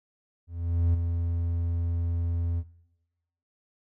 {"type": "tone with ADSR envelope", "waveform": "triangle", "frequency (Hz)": 85.1, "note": "F2", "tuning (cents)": -44, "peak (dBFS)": -17, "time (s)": [0.47, 2.64], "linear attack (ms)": 470, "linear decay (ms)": 10, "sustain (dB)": -6, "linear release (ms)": 55, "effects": ["noise-tail reverb RT60 0.9 s tail -19 dB re dry"]}